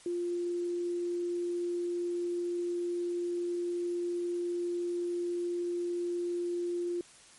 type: tone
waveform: sine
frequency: 349.2 Hz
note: F4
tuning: in tune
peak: -30 dBFS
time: 0.06-7.01 s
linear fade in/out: 2 ms
effects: white hiss -56 dBFS RMS until 7.38 s + MP3 48 kbps